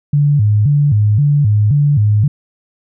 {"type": "tone with vibrato", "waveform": "sine", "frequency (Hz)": 123.47, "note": "B2", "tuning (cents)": 0, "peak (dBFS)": -8, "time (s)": [0.13, 2.28], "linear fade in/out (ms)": 5, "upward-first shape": "square", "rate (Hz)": 1.9, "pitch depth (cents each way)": 280, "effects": []}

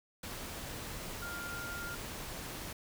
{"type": "tone in noise", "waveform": "sine", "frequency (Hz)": 1402, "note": "F6", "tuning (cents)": 6, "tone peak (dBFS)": -41, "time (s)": [1.22, 1.95], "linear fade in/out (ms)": 5, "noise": "pink", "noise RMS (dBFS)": -43, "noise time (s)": [0.23, 2.73], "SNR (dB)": -1, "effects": []}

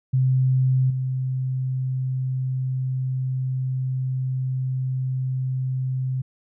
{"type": "tone with level steps", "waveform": "sine", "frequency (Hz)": 130, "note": "C3", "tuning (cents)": -11, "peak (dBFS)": [-16, -22], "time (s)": [0.13, 6.22], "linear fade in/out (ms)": 10, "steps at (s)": 0.9, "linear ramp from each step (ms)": 5, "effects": []}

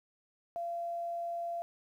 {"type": "tone", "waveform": "sine", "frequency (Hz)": 685, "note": "F5", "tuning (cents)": -34, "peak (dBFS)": -34, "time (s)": [0.56, 1.62], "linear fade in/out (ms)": 0, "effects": ["11-bit"]}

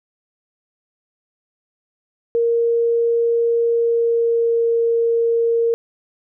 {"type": "tone with pitch glide", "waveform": "sine", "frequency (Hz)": [466.2, 463.2], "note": ["A#4", "A#4"], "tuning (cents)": [0, -11], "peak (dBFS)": -14, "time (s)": [2.35, 5.74], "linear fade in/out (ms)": 0, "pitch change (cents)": -11, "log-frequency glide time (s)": [3.67, 4.67], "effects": []}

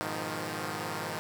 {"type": "chord", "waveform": "5% pulse", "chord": "F half-diminished seventh", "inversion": "first", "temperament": "equal with one note detuned", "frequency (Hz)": [103.83, 121.35, 155.56, 174.61], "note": ["Ab2", "Cb3", "Eb3", "F3"], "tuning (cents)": [0, -30, 0, 0], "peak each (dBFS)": [-28, -31, -26, -28], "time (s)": [0.01, 1.19], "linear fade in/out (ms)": 0, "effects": []}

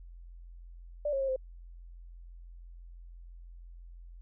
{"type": "tone with pitch steps", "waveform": "sine", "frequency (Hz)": [589, 544, 538, 521], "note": ["D5", "C#5", "C5", "C5"], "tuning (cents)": [5, -33, 48, -7], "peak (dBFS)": -28, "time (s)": [1.05, 1.362], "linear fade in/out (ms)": 5, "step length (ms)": 78, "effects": ["added 43 Hz sine -46 dBFS peak until 4.21 s"]}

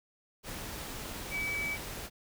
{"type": "tone in noise", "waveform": "sine", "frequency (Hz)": 2292, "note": "D7", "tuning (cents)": -43, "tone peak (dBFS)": -32, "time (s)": [1.3, 1.78], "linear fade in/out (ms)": 50, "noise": "pink", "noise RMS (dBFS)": -41, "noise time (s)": [0.43, 2.1], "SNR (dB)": 6, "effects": []}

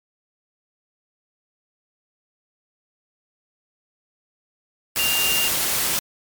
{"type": "tone in noise", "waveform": "sine", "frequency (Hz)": 2794, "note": "F7", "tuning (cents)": 0, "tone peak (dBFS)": -21, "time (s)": [4.99, 5.48], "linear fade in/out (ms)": 0, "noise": "white", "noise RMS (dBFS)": -22, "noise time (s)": [4.96, 5.99], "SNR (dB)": -2, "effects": ["MP3 96 kbps"]}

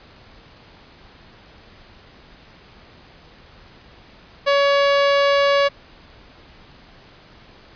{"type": "tone", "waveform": "sawtooth", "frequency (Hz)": 563, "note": "C#5", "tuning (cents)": 27, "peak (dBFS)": -10, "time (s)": [4.46, 5.69], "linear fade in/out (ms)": 20, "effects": ["pink hiss -47 dBFS RMS until 7.75 s", "resampled to 11025 Hz"]}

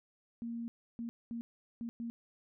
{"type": "tone bursts at uneven times", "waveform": "sine", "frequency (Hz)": 233.1, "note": "A#3", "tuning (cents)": 0, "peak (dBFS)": -37, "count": 5, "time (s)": [[0.42, 0.68], [0.99, 1.09], [1.31, 1.41], [1.81, 1.89], [2, 2.1]], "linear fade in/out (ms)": 0, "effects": []}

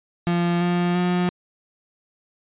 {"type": "tone with pitch steps", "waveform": "35% pulse", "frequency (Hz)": [173, 175.72, 178.48], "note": ["F3", "F3", "F3"], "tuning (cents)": [-16, 11, 38], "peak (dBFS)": -17, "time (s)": [0.27, 1.29], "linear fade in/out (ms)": 0, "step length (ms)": 340, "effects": ["resampled to 8000 Hz"]}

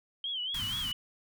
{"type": "tone with vibrato", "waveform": "sine", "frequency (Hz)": 3136, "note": "G7", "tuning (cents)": 0, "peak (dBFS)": -32, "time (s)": [0.24, 0.93], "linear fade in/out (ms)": 2, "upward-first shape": "sine", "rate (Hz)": 4.2, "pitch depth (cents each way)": 120}
{"type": "band-stop noise", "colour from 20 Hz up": "pink", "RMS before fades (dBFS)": -41, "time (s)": [0.54, 0.92], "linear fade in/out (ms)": 5, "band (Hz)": [260, 970], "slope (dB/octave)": 48}
{"type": "tone with exponential decay", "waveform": "sine", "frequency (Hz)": 98, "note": "G2", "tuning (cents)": 0, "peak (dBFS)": -34, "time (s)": [0.62, 0.89], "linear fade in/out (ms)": 5, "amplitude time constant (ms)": 57}
{"effects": []}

